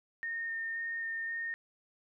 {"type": "tone with vibrato", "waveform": "sine", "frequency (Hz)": 1830, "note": "A#6", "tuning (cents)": -32, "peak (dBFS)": -34, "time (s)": [0.23, 1.54], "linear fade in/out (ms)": 0, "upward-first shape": "square", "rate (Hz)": 1.9, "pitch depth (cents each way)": 8, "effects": []}